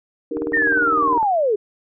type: chord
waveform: sine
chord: Eb major seventh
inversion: third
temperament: equal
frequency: 293.7 / 311.1 / 392 / 466.2 Hz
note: D4 / Eb4 / G4 / Bb4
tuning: 0 / 0 / 0 / 0 cents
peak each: -29 / -27 / -30 / -25 dBFS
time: 0.31-1.18 s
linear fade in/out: 5 ms
type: click train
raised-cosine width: 1 ms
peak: -18 dBFS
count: 18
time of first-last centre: 0.37-1.229 s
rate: 19.8 Hz
type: linear sweep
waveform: sine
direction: down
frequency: 1858 to 392 Hz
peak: -15 dBFS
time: 0.53-1.56 s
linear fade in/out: 10 ms
effects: none